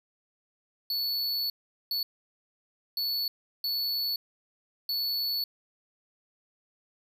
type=tone bursts at uneven times; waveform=square; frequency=4435 Hz; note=C#8; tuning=in tune; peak=-28 dBFS; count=5; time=0.9-1.5 / 1.91-2.03 / 2.97-3.28 / 3.64-4.16 / 4.89-5.44 s; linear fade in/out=2 ms; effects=none